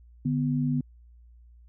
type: tone pair together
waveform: sine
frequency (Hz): 147.5 / 248.1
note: D3 / B3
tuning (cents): +8 / +8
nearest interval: major sixth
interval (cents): 900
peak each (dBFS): -26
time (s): 0.25-0.81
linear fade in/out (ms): 5
effects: added 59 Hz sine -50 dBFS peak until 1.68 s